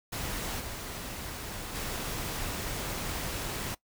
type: noise with level steps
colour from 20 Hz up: pink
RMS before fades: -35 / -39 / -35 dBFS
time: 0.12-3.75 s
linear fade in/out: 10 ms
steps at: 0.59 / 1.74 s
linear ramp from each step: 20 ms
effects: noise-tail reverb RT60 0.1 s tail -20 dB re dry